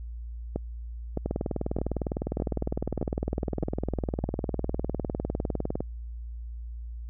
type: two click trains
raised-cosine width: 2 ms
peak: -15 / -15 dBFS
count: 91 / 7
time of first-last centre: 1.26-5.805 / 0.56-4.241 s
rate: 19.8 / 1.63 Hz
effects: added 58 Hz sine -35 dBFS peak until 7.09 s